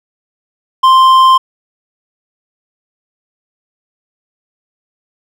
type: tone with hard clipping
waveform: sine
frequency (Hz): 1046.5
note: C6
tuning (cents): 0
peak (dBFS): -5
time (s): 0.83-1.38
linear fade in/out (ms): 10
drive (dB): 6
effects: none